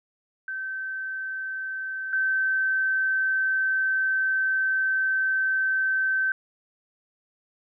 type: tone pair in turn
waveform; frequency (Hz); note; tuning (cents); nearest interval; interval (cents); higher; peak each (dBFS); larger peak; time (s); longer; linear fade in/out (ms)
sine; 1544 / 1544; G6 / G6; -27 / -27; unison; 0; neither; -29 / -21; second; 0.48-2.13 / 2.13-6.32; second; 2
effects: none